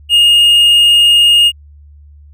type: tone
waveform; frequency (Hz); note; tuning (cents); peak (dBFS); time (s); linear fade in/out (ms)
triangle; 2847; F7; +33; -3; 0.09-1.52; 50
effects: added 73 Hz sine -36 dBFS peak until 2.33 s